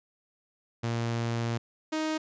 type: tone pair in turn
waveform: sawtooth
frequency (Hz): 116.54 / 312.8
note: A#2 / D#4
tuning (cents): 0 / +9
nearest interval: octave + perfect fourth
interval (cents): 1709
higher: second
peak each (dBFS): -24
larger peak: neither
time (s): 0.83-1.58 / 1.92-2.18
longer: first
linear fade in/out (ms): 10
effects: resampled to 16000 Hz